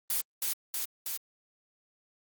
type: noise with echo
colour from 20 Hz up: blue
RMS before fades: -29 dBFS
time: 0.1-0.21 s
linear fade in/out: 2 ms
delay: 320 ms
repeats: 3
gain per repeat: -2 dB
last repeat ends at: 1.17 s
effects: Opus 24 kbps